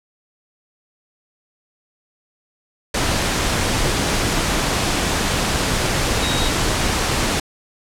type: tone in noise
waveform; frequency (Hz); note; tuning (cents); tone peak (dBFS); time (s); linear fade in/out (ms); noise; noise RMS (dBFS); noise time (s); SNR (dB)
sine; 3785; A#7; +26; -25; 6.22-6.49; 5; pink; -19; 2.94-7.4; -9
effects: low-pass 9000 Hz 12 dB/octave